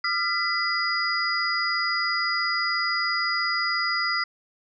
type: tone cluster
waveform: sine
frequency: 1202 / 1379 / 1996 / 4897 Hz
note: D6 / F6 / B6 / D#8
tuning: +40 / -22 / +18 / -28 cents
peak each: -32 / -27 / -27 / -28 dBFS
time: 0.04-4.24 s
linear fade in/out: 5 ms
effects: none